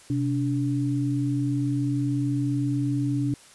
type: tone pair together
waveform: sine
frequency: 128.1 / 287.8 Hz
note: C3 / D4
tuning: -36 / -35 cents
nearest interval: octave + major second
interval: 1401 cents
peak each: -25 dBFS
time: 0.1-3.34 s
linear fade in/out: 2 ms
effects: white hiss -51 dBFS RMS until 3.54 s + resampled to 24000 Hz